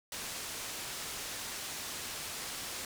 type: low-pass noise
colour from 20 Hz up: white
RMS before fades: -41 dBFS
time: 0.12-2.85 s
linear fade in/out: 2 ms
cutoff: 8900 Hz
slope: 12 dB/octave
effects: none